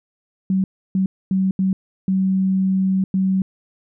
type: tone bursts at uneven times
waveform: sine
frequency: 190 Hz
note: F#3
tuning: 46 cents sharp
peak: -15 dBFS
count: 6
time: 0.5-0.64 / 0.95-1.06 / 1.31-1.51 / 1.59-1.73 / 2.08-3.04 / 3.14-3.42 s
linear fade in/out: 2 ms
effects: none